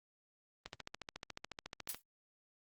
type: click train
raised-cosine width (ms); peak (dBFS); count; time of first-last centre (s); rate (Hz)
0.2; -26; 19; 0.66-1.946; 14
type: noise with exponential decay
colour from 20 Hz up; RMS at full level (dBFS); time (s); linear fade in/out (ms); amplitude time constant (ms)
blue; -36; 1.89-2.02; 0; 28
effects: Opus 24 kbps